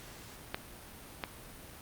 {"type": "clicks", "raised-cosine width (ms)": 0.3, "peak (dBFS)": -17, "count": 2, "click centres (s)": [0.545, 1.238], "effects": ["pink hiss -50 dBFS RMS until 1.81 s", "Opus 48 kbps"]}